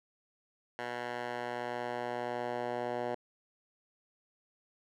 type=tone with band-pass filter sweep; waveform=10% pulse; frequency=121.6 Hz; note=B2; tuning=26 cents flat; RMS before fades=-37 dBFS; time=0.79-3.15 s; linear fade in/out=0 ms; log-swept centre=1300 to 690 Hz; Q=1.1; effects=none